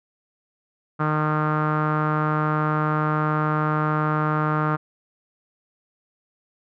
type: tone with low-pass filter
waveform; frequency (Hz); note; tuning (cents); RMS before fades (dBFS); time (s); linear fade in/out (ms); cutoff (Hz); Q
sawtooth; 153.1; D#3; -28; -22; 0.99-4.77; 20; 1300; 5.3
effects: none

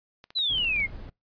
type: clicks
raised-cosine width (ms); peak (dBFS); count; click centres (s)
0.2; -28; 7; 0.241 / 0.305 / 0.388 / 0.582 / 0.646 / 0.763 / 0.802
type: exponential sweep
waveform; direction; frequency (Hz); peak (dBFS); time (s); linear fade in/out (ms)
sine; down; 4081 to 2093; -23; 0.35-0.87; 20
type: noise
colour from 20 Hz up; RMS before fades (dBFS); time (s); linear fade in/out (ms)
brown; -40; 0.49-1.1; 10
effects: noise-tail reverb RT60 0.2 s tail -24 dB re dry + resampled to 11025 Hz

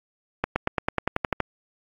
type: accelerating click train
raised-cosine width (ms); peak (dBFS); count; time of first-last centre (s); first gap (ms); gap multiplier
0.5; -7; 11; 0.44-1.403; 120; 0.95
effects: AAC 48 kbps

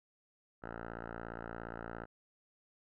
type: tone with low-pass filter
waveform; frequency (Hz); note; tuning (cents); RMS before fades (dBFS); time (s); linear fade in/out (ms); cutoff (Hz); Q
5% pulse; 57.2; A#1; -32; -45; 0.62-2.06; 20; 1300; 6
effects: none

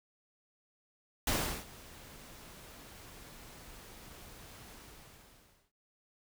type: noise with ADSR envelope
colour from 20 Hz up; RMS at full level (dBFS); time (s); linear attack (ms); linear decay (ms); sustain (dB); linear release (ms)
pink; -30; 1.27-5.72; 3; 370; -22; 1000
effects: none

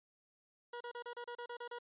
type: tone bursts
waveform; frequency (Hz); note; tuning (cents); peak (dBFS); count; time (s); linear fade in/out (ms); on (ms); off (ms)
20% pulse; 480; B4; -49; -38; 10; 0.73-1.787; 5; 76; 33
effects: resampled to 8000 Hz

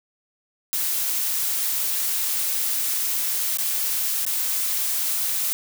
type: noise with dropouts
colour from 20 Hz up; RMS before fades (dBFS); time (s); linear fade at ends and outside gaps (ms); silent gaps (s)
blue; -24; 0.73-5.53; 0; 3.572-3.585 / 4.251-4.265
effects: none

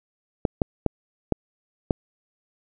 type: clicks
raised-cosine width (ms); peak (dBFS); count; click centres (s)
2; -6; 5; 0.452 / 0.618 / 0.863 / 1.323 / 1.908
effects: none

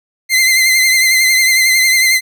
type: tone with vibrato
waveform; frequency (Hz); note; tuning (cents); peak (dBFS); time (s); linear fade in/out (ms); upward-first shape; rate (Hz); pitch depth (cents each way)
sawtooth; 2071; C7; -18; -5; 0.29-2.21; 50; triangle; 11; 45
effects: none

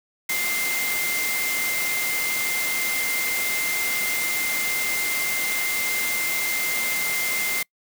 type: tone in noise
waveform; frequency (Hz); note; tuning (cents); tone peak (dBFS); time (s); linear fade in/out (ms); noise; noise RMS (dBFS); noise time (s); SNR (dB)
sine; 2093; C7; 0; -25; 0.29-7.63; 5; white; -27; 0.29-7.63; -1
effects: noise-tail reverb RT60 0.1 s tail -26 dB re dry + high-pass 150 Hz 12 dB/octave

